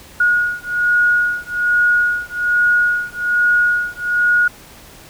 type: beating tone pair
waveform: sine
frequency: 1445 / 1446.2 Hz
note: F#6 / F#6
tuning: -41 / -40 cents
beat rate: 1.2 Hz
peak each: -16 dBFS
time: 0.2-4.48 s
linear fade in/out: 5 ms
effects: pink hiss -41 dBFS RMS until 5.09 s